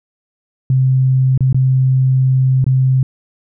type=tone with dropouts; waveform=sine; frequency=130.81 Hz; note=C3; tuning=in tune; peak=-9 dBFS; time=0.7-3.03 s; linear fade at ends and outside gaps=2 ms; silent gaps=1.377-1.406 / 1.528-1.545 / 2.643-2.665 s; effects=none